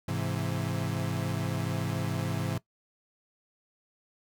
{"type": "chord", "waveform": "35% pulse", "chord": "Ab augmented", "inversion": "none", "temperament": "equal", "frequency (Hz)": [103.83, 130.81, 164.81], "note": ["Ab2", "C3", "E3"], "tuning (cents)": [0, 0, 0], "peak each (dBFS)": -32, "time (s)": [0.08, 2.58], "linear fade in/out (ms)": 5, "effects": ["noise-tail reverb RT60 0.1 s tail -19 dB re dry"]}